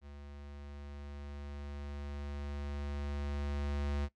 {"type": "tone with level ramp", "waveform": "square", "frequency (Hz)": 71.7, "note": "D2", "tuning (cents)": -41, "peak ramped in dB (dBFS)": [-49, -33], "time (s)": [0.01, 4.09], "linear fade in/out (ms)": 50, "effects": ["noise-tail reverb RT60 0.1 s tail -18 dB re dry", "low-pass 5000 Hz 12 dB/octave"]}